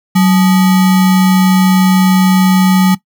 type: tone with sample-and-hold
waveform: sine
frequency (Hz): 186.8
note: F#3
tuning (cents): +17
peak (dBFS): -5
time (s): 0.15-2.95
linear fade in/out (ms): 10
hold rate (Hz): 1050
effects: noise-tail reverb RT60 0.1 s tail -18 dB re dry